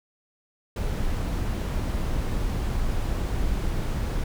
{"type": "noise", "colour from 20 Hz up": "brown", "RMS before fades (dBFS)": -26, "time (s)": [0.76, 4.24], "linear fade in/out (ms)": 5, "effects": []}